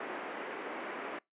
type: band-pass noise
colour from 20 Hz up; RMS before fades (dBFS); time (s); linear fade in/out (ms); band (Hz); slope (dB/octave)
pink; -41; 0-1.19; 5; 290 to 2300; 24
effects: noise-tail reverb RT60 0.2 s tail -26 dB re dry + resampled to 8000 Hz